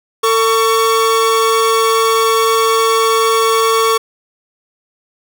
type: tone pair together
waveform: 45% pulse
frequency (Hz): 450.3 / 1121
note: A4 / C#6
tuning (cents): +40 / +19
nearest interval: octave + major third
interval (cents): 1579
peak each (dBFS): -13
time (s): 0.23-3.98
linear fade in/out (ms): 10
effects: none